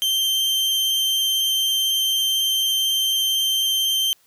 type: tone with vibrato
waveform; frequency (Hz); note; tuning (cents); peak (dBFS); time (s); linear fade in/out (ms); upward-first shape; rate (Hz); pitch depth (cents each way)
40% pulse; 3134; G7; -1; -17; 0.02-4.13; 0; square; 18; 9
effects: white hiss -59 dBFS RMS until 4.26 s